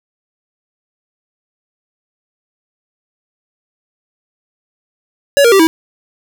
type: tone with pitch steps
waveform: square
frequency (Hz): 564 / 468.8 / 389.7 / 323.9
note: C#5 / A#4 / G4 / E4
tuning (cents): +30 / +10 / -10 / -30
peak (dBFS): -6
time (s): 5.37-5.67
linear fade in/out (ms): 0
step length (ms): 75
effects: none